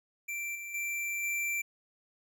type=tone with level steps; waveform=square; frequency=2349 Hz; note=D7; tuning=in tune; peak=-35 / -40 / -33 / -31 dBFS; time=0.28-1.62 s; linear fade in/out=10 ms; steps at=0.55 / 0.74 / 1.23 s; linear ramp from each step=5 ms; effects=none